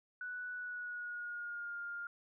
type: tone with pitch glide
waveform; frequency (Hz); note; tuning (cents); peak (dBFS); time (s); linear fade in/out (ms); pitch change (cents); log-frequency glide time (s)
sine; 1480 to 1407.5; F#6 to F6; 0 to +13; -40; 0.21-2.07; 2; -87; 0.54-1.79
effects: none

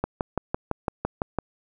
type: click train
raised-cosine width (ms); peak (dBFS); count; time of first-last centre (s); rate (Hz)
1; -10; 9; 0.04-1.387; 5.94
effects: none

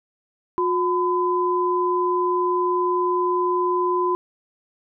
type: tone pair together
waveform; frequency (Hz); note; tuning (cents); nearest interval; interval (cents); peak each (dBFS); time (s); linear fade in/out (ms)
sine; 359.5 / 1010; F#4 / B5; -50 / +39; octave + tritone; 1789; -21; 0.58-4.15; 0
effects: none

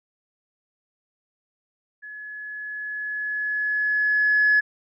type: tone with level ramp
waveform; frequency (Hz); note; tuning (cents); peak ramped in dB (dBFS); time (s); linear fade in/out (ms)
sine; 1700; G#6; +40; -36 to -13; 2.02-4.61; 20
effects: tanh soft clip ceiling -11 dBFS

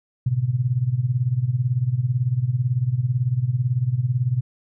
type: tone with tremolo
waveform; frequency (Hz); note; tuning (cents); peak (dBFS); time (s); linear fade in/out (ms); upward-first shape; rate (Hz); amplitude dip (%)
sine; 124.4; B2; +13; -15; 0.26-4.41; 5; sine; 18; 80
effects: none

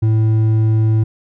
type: tone with hard clipping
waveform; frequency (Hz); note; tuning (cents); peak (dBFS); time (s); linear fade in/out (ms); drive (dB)
sine; 110; A2; 0; -12; 0.02-1.04; 10; 5
effects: none

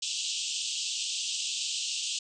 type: band-pass noise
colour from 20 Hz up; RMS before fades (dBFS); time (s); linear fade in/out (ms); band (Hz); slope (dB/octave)
pink; -33; 0.02-2.19; 5; 2700 to 8200; 96
effects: none

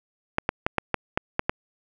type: clicks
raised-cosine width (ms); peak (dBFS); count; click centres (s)
0.5; -6; 8; 0.384 / 0.491 / 0.665 / 0.783 / 0.943 / 1.175 / 1.394 / 1.495
effects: none

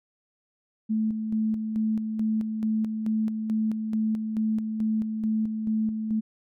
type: tone with tremolo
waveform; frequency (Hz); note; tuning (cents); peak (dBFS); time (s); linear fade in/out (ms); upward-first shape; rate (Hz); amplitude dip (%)
sine; 218.4; A3; -13; -22; 0.89-6.21; 20; square; 2.3; 45
effects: none

